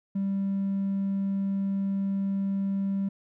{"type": "tone", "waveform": "triangle", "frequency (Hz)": 196, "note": "G3", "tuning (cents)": 0, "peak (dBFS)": -22, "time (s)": [0.15, 3.09], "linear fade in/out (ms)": 10, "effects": ["tanh soft clip ceiling -21 dBFS"]}